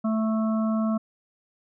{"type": "harmonic tone", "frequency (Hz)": 220, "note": "A3", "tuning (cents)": 0, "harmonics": [1, 3, 5, 6], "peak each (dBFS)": [-22, -32, -36, -38], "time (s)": [0.04, 0.98], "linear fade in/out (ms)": 10, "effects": []}